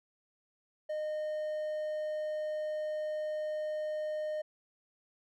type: tone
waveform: triangle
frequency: 613 Hz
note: D#5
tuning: 26 cents flat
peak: -31 dBFS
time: 0.89-4.42 s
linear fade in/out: 10 ms
effects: none